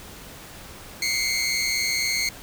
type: tone pair together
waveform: 20% pulse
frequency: 2093 / 2217 Hz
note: C7 / C#7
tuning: 0 / 0 cents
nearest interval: minor second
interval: 100 cents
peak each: -20 / -20 dBFS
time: 1.02-2.29 s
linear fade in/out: 2 ms
effects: pink hiss -42 dBFS RMS until 2.42 s